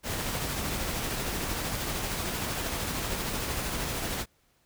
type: noise with tremolo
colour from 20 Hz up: pink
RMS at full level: -31 dBFS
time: 0.03-4.26 s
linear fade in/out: 50 ms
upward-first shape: sine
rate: 13 Hz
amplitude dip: 25%
effects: pink hiss -68 dBFS RMS until 4.65 s